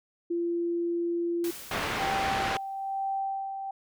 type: tone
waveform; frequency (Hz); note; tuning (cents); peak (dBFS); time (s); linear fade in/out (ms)
sine; 342.5; F4; -34; -26; 0.3-1.51; 10
type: noise with exponential decay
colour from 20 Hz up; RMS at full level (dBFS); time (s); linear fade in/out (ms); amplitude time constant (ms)
white; -39; 1.44-3.19; 2; 380
type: low-pass noise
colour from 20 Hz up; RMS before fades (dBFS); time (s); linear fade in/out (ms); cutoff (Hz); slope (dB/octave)
white; -31; 1.71-2.57; 2; 2100; 12
type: tone with tremolo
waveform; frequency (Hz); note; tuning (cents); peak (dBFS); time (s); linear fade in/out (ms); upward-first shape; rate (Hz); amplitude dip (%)
sine; 780; G5; -9; -27; 1.99-3.71; 5; sine; 1.1; 50
effects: none